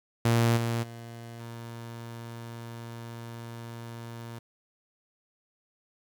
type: tone with level steps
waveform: sawtooth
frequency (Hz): 116.54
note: A#2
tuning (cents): 0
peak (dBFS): -17 / -23 / -37 / -35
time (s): 0.25-4.39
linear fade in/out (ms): 5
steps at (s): 0.56 / 0.82 / 1.39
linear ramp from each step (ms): 20
effects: 9-bit